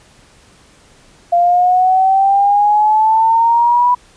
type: exponential sweep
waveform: sine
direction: up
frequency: 690 to 987.8 Hz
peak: -8 dBFS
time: 1.32-3.95 s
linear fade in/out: 10 ms
effects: pink hiss -47 dBFS RMS until 4.16 s + resampled to 22050 Hz